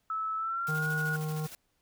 sine tone with pitch glide, 1305 to 1448 Hz, E6 to F#6, -18 to -38 cents, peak -30 dBFS, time 0.1-1.16 s, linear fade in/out 2 ms, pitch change +180 cents, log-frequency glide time 0.37-0.89 s
white noise with tremolo, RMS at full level -45 dBFS, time 0.67-1.55 s, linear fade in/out 0 ms, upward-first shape square, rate 13 Hz, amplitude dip 45%
harmonic tone, 154.7 Hz, D#3, 10 cents flat, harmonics 1 / 3 / 5 / 7 / 9, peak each -31 / -41 / -45 / -48 / -50 dBFS, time 0.68-1.47 s, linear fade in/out 10 ms
effects pink hiss -75 dBFS RMS until 1.81 s

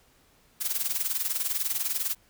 blue noise with tremolo, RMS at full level -26 dBFS, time 0.6-2.15 s, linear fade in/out 20 ms, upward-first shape sine, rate 20 Hz, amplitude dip 75%, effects pink hiss -62 dBFS RMS until 2.29 s

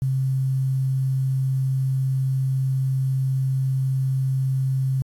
sine tone with quantisation, 132.7 Hz, C3, 25 cents sharp, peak -19 dBFS, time 0.02-5.02 s, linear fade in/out 0 ms, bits 8, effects AAC 64 kbps

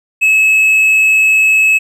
triangle tone, 2585 Hz, E7, 34 cents flat, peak -5 dBFS, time 0.21-1.79 s, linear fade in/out 20 ms, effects none

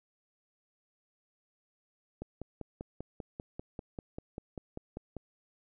click train, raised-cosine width 2 ms, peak -26 dBFS, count 16, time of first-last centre 2.22-5.167 s, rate 5.09 Hz, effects none

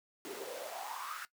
pink noise with high-pass filter sweep, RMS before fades -43 dBFS, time 0.25-1.25 s, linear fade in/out 0 ms, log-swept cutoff 330 to 1500 Hz, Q 7.2, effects noise-tail reverb RT60 0.1 s tail -18 dB re dry

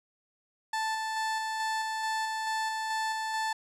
30% pulse tone with tremolo, 880 Hz, A5, in tune, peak -26 dBFS, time 0.73-3.53 s, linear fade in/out 5 ms, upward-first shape square, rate 2.3 Hz, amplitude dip 25%, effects low-pass 9000 Hz 12 dB/octave

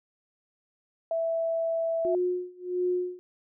sine tone, 659.3 Hz, E5, in tune, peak -25 dBFS, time 1.11-2.15 s, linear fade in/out 2 ms
sine tone with tremolo, 360.4 Hz, F#4, 45 cents flat, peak -23 dBFS, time 2.05-3.19 s, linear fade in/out 0 ms, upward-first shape sine, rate 1.5 Hz, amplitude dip 95%
effects none

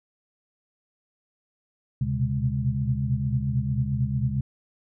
sine tone cluster, 74.1 / 122.6 / 127.1 / 136 / 205.1 Hz, D2 / B2 / C3 / C#3 / G#3, +16 / -12 / -50 / -33 / -21 cents, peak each -33 / -31 / -27 / -27 / -31 dBFS, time 2.01-4.41 s, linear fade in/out 5 ms, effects none

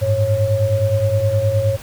sine tone cluster, 98.3 / 107.9 / 547 Hz, G2 / A2 / C#5, +5 / -33 / -23 cents, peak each -19 / -18 / -18 dBFS, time 0.01-1.77 s, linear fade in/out 20 ms, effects pink hiss -37 dBFS RMS until 1.82 s

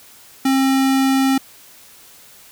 square tone, 267.5 Hz, C4, 38 cents sharp, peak -14 dBFS, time 0.45-1.38 s, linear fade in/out 5 ms, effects white hiss -45 dBFS RMS until 2.51 s

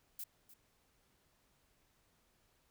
violet noise with echo, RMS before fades -44 dBFS, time 0.19-0.24 s, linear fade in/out 5 ms, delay 300 ms, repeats 1, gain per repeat -15 dB, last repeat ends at 0.54 s, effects pink hiss -74 dBFS RMS until 2.7 s

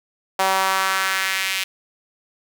sawtooth tone with high-pass filter sweep, 190.9 Hz, G3, 46 cents flat, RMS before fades -21 dBFS, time 0.39-1.64 s, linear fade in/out 5 ms, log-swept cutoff 760 to 2600 Hz, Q 1.9, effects none

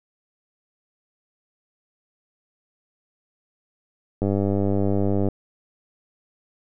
click train, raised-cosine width 2 ms, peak -10 dBFS, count 107, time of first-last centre 4.22-5.286 s, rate 99.4 Hz, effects none

